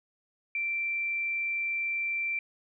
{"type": "tone", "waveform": "sine", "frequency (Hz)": 2349, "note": "D7", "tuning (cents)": 0, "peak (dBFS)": -28, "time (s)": [0.55, 2.39], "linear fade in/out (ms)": 2, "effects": []}